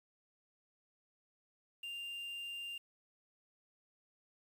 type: tone with quantisation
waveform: triangle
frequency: 2794 Hz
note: F7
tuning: in tune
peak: -40 dBFS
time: 1.83-2.78 s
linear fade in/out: 5 ms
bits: 10
effects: none